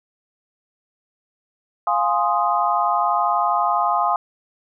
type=chord; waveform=sine; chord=F minor seventh; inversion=none; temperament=equal; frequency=698.5 / 830.6 / 1046.5 / 1244.5 Hz; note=F5 / Ab5 / C6 / Eb6; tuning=0 / 0 / 0 / 0 cents; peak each=-22 dBFS; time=1.87-4.16 s; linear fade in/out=2 ms; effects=none